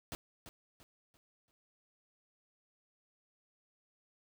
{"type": "noise with echo", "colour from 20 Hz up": "pink", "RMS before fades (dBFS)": -42, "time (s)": [0.12, 0.15], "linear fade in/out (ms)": 0, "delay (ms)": 340, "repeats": 4, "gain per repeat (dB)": -9, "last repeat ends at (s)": 1.51, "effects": []}